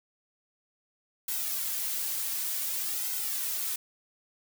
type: noise with flanger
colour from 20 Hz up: blue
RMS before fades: -32 dBFS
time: 1.28-3.76 s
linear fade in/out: 5 ms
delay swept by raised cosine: 1.7 to 4.1 ms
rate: 0.55 Hz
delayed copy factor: -0.85
effects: none